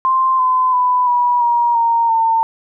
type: tone with pitch steps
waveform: sine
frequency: 1046.5 / 1021.4 / 996.9 / 973 / 949.7 / 927 / 904.7 Hz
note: C6 / C6 / B5 / B5 / A#5 / A#5 / A5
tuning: 0 / -42 / +16 / -26 / +32 / -10 / +48 cents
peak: -11 dBFS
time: 0.05-2.43 s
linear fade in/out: 0 ms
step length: 340 ms
effects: none